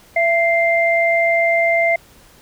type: tone pair together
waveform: sine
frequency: 671.9 / 2093 Hz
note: E5 / C7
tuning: +33 / 0 cents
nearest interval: octave + minor sixth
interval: 1967 cents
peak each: -15 / -16 dBFS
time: 0.16-1.96 s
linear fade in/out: 5 ms
effects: pink hiss -48 dBFS RMS until 2.41 s